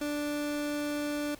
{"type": "tone", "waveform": "30% pulse", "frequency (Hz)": 293.7, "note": "D4", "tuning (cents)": 0, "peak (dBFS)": -28, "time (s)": [0.01, 1.35], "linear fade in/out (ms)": 5, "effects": ["pink hiss -53 dBFS RMS until 1.39 s"]}